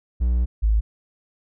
triangle / sine tone pair in turn, 60.4 / 53.81 Hz, B1 / A1, -38 / -38 cents, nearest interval major second, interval 200 cents, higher first, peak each -15 dBFS, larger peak neither, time 0.2-0.46 / 0.62-0.81 s, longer first, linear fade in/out 20 ms, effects none

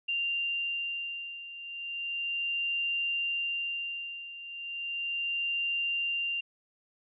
sine beating tone pair, 2783 / 2783.35 Hz, F7 / F7, -7 / -7 cents, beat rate 0.35 Hz, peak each -36 / -32 dBFS, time 0.08-6.41 s, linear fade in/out 10 ms, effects none

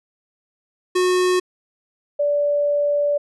square / sine tone pair in turn, 364.7 / 580.9 Hz, F#4 / D5, -25 / -19 cents, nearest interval minor sixth, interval 806 cents, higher second, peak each -16 dBFS, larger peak neither, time 0.95-1.4 / 2.19-3.18 s, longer second, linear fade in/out 10 ms, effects resampled to 24000 Hz

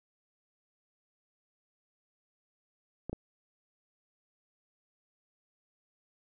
clicks, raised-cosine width 2 ms, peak -23 dBFS, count 2, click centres 3.096 / 3.13 s, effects none

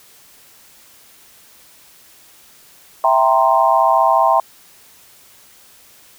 sine chord, C dominant seventh, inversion first, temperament equal, 659.3 / 784 / 932.3 / 1046.5 Hz, E5 / G5 / Bb5 / C6, 0 / 0 / 0 / 0 cents, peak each -16 dBFS, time 3.04-4.4 s, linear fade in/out 2 ms, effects white hiss -47 dBFS RMS until 6.18 s

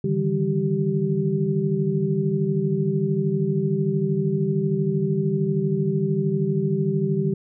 sine tone cluster, 145.9 / 158.9 / 197.6 / 388.3 Hz, D3 / D#3 / G3 / G4, -11 / +37 / +14 / -16 cents, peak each -25 dBFS, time 0.04-7.34 s, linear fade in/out 5 ms, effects none

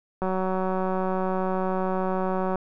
click train, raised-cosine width 1 ms, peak -14 dBFS, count 438, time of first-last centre 0.22-2.557 s, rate 187 Hz, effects none

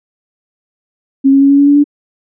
sine tone with pitch steps, 271.4 / 274.4 / 277.4 / 280.5 / 283.6 / 286.7 / 289.9 Hz, C#4 / C#4 / C#4 / C#4 / C#4 / D4 / D4, -36 / -17 / +1 / +21 / +40 / -42 / -22 cents, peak -4 dBFS, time 1.24-1.842 s, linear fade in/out 20 ms, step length 86 ms, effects none

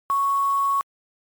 sine tone with quantisation, 1108.7 Hz, C#6, in tune, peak -18 dBFS, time 0.1-0.81 s, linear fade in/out 0 ms, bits 6, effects MP3 96 kbps

